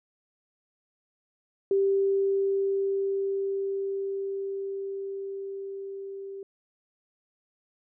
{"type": "tone with level ramp", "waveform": "sine", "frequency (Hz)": 392.2, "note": "G4", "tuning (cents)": 1, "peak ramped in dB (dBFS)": [-20, -36], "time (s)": [1.71, 6.43], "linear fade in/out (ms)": 2, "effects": []}